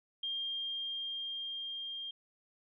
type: tone with level ramp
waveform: sine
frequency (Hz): 3206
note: G7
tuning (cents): +38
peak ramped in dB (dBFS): -34 to -39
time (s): 0.23-2.11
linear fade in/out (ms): 5
effects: none